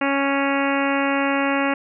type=harmonic tone; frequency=277.2 Hz; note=C#4; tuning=in tune; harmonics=1 / 2 / 3 / 4 / 5 / 6 / 7 / 8 / 9 / 10; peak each=-22 / -25 / -27 / -28 / -29 / -30 / -30 / -31 / -32 / -32 dBFS; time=0.01-1.74 s; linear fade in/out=5 ms; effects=none